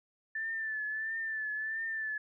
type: tone with vibrato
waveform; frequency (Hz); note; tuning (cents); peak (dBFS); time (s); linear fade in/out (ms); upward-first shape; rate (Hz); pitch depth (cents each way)
sine; 1760; A6; 0; -33; 0.35-2.18; 5; triangle; 1.5; 54
effects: none